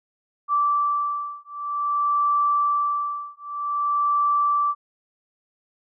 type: beating tone pair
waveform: sine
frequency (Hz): 1165 / 1165.52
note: D6 / D6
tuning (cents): -14 / -14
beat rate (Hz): 0.52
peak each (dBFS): -23 / -23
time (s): 0.48-4.75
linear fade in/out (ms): 50
effects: none